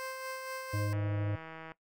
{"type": "tone with tremolo", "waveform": "15% pulse", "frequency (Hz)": 523.3, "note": "C5", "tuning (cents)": 0, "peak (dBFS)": -31, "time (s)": [0, 0.93], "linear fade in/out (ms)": 0, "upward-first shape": "sine", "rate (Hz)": 4.2, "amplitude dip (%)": 35}
{"type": "harmonic tone", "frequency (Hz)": 103.1, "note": "G#2", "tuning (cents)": -12, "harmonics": [1, 3, 5, 6], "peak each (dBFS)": [-31, -41, -45, -47], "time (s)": [0.73, 1.36], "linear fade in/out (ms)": 10}
{"type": "click train", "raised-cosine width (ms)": 0.5, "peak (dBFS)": -31, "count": 128, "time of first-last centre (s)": [0.93, 1.719], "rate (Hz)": 161}
{"effects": ["noise-tail reverb RT60 0.1 s tail -18 dB re dry"]}